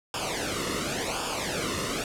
pink noise with flanger, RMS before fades -30 dBFS, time 0.14-2.04 s, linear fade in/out 2 ms, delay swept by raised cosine 0.49 to 1.28 ms, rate 0.91 Hz, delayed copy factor -0.8, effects low-pass 9000 Hz 12 dB/octave

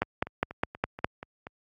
two click trains, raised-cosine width 0.5 ms, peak -24 / -9 dBFS, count 7 / 6, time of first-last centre 0.03-1.469 / 0.02-1.045 s, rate 4.17 / 4.88 Hz, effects high-pass 60 Hz 12 dB/octave + AAC 64 kbps

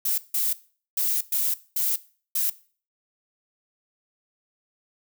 violet noise bursts at uneven times, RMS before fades -24 dBFS, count 6, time 0.05-0.18 / 0.34-0.53 / 0.97-1.21 / 1.32-1.54 / 1.76-1.96 / 2.35-2.5 s, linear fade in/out 5 ms, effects noise-tail reverb RT60 0.4 s tail -18 dB re dry

